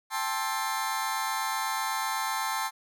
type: chord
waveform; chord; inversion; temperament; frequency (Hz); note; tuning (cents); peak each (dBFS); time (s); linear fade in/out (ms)
sawtooth; A minor seventh; third; just; 792 / 880 / 1056 / 1320; G5 / A5 / C6 / E6; +18 / 0 / +16 / +2; -32 / -28 / -29 / -32; 0.1-2.71; 50
effects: none